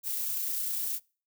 violet noise with amplitude modulation, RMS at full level -31 dBFS, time 0.03-1 s, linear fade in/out 50 ms, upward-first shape sine, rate 29.9 Hz, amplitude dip 25%, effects noise-tail reverb RT60 0.4 s tail -26 dB re dry

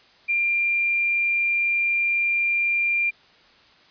sine tone, 2386 Hz, D7, 27 cents sharp, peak -19 dBFS, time 0.28-3.11 s, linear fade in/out 20 ms, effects white hiss -54 dBFS RMS until 3.9 s + resampled to 11025 Hz

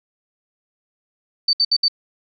sine tone bursts, 4570 Hz, D8, 48 cents flat, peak -13 dBFS, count 4, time 1.48-1.883 s, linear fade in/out 5 ms, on 52 ms, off 65 ms, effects none

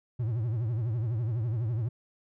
triangle tone with vibrato, 114.6 Hz, A#2, 29 cents flat, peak -25 dBFS, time 0.19-1.89 s, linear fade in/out 10 ms, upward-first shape triangle, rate 12 Hz, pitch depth 190 cents each way, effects none

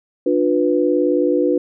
sine chord, B diminished, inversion first, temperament just, 296.3 / 355.6 / 493.9 Hz, D4 / F4 / B4, +15 / +31 / 0 cents, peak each -18 dBFS, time 0.26-1.58 s, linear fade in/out 5 ms, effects none

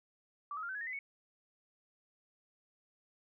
sine tone with pitch steps, 1160 / 1272.3 / 1395.5 / 1530.6 / 1678.8 / 1841.4 / 2020 / 2215 Hz, D6 / D#6 / F6 / G6 / G#6 / A#6 / B6 / C#7, -22 / +38 / -2 / -42 / +18 / -22 / +39 / -2 cents, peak -38 dBFS, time 0.51-0.99 s, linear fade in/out 2 ms, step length 60 ms, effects none

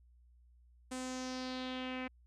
sawtooth tone with low-pass filter sweep, 256.3 Hz, C4, 36 cents flat, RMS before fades -41 dBFS, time 0.91-2.08 s, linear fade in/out 10 ms, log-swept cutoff 8700 to 2300 Hz, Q 3.2, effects added 60 Hz sine -61 dBFS peak until 2.26 s

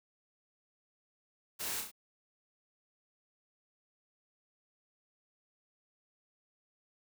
white noise with echo, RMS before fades -39 dBFS, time 1.59-1.82 s, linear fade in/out 20 ms, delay 32 ms, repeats 3, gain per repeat -4 dB, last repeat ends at 1.916 s, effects none

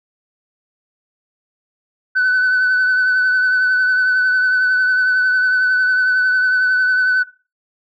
sine tone with vibrato, 1505 Hz, F#6, 29 cents sharp, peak -10 dBFS, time 2.15-7.24 s, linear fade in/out 20 ms, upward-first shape triangle, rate 11 Hz, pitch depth 28 cents each way, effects noise-tail reverb RT60 0.3 s tail -18 dB re dry + tanh soft clip ceiling -10 dBFS

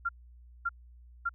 sine tone bursts, 1385 Hz, F6, 15 cents flat, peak -27 dBFS, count 3, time 0.05-1.293 s, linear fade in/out 10 ms, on 41 ms, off 560 ms, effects added 60 Hz sine -51 dBFS peak until 1.34 s

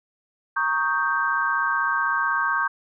sine chord, Eb dominant seventh, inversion second, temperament equal, 932.3 / 1108.7 / 1244.5 / 1568 Hz, Bb5 / Db6 / Eb6 / G6, 0 / 0 / 0 / 0 cents, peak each -29 / -25 / -29 / -23 dBFS, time 0.56-2.68 s, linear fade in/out 10 ms, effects none

